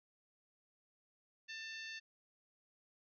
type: harmonic tone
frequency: 892 Hz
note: A5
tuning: 23 cents sharp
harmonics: 2 / 3 / 4 / 5 / 6 / 7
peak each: -48 / -50 / -54 / -53 / -62 / -61 dBFS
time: 1.48-2 s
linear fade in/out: 20 ms
effects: none